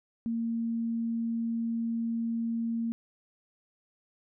sine tone, 230 Hz, A#3, 23 cents flat, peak -28 dBFS, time 0.26-2.92 s, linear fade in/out 0 ms, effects none

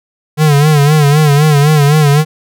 square tone with vibrato, 148.3 Hz, D3, 17 cents sharp, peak -6 dBFS, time 0.37-2.25 s, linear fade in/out 50 ms, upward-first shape sine, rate 3.9 Hz, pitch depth 86 cents each way, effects none

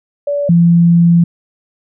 sine tone pair in turn, 575 / 170.46 Hz, D5 / F3, -37 / -42 cents, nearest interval octave + major sixth, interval 2105 cents, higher first, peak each -13 / -5 dBFS, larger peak second, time 0.27-0.49 / 0.49-1.24 s, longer second, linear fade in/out 5 ms, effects none

